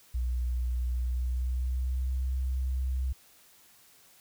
sine tone with pitch glide, 61.2 to 64.58 Hz, B1 to C2, -15 to -22 cents, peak -27 dBFS, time 0.14-3.13 s, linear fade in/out 10 ms, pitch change +93 cents, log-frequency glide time 0.89-2.19 s, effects white hiss -59 dBFS RMS until 4.2 s

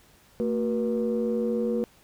sine tone cluster, 225.9 / 372.9 / 479.9 Hz, A3 / F#4 / B4, +46 / +14 / -50 cents, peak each -26 / -31 / -26 dBFS, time 0.4-1.84 s, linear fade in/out 0 ms, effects tanh soft clip ceiling -17 dBFS + pink hiss -58 dBFS RMS until 2.03 s

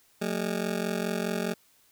20% pulse ring-modulated tone, 204 Hz, G#3, 31 cents flat, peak -20 dBFS, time 0.21-1.54 s, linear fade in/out 10 ms, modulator 22.4 Hz, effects white hiss -63 dBFS RMS until 1.91 s

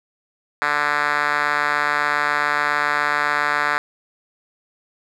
5% pulse tone with band-pass filter, 147.2 Hz, D3, 4 cents sharp, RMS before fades -20 dBFS, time 0.62-3.78 s, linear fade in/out 0 ms, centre 1600 Hz, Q 1.5, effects none

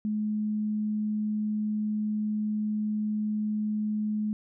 sine tone, 212.5 Hz, G#3, 40 cents sharp, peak -26 dBFS, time 0.05-4.33 s, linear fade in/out 0 ms, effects none

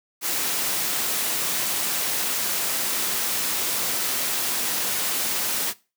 white noise, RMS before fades -25 dBFS, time 0.21-5.74 s, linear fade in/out 50 ms, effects noise-tail reverb RT60 0.3 s tail -20 dB re dry + high-pass 150 Hz 12 dB/octave

